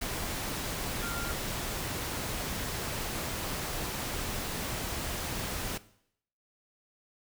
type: tone in noise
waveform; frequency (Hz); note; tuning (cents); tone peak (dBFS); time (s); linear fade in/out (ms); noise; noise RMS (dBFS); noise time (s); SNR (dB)
sine; 1394; F6; -4; -38; 1.02-1.32; 10; pink; -35; 0.01-5.78; -6
effects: noise-tail reverb RT60 0.7 s tail -18 dB re dry